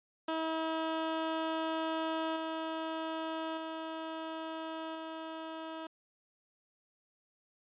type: tone with level steps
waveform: 15% pulse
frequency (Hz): 321.3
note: E4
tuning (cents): -44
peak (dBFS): -26 / -29 / -32 / -34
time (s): 0.28-5.87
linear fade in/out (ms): 5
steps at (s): 2.36 / 3.57 / 4.95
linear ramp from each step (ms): 5
effects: resampled to 8000 Hz